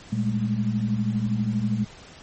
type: tone cluster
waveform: sine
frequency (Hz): 117.4 / 202.1 / 214.5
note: A#2 / G#3 / A3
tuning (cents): +13 / -47 / -44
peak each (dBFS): -26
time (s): 0.12-1.85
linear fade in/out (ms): 10
effects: pink hiss -46 dBFS RMS until 2.22 s + MP3 32 kbps